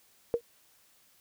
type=tone with exponential decay; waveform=sine; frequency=471.2 Hz; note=A#4; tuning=19 cents sharp; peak=-19 dBFS; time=0.34-0.41 s; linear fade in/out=0 ms; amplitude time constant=15 ms; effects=white hiss -64 dBFS RMS until 1.2 s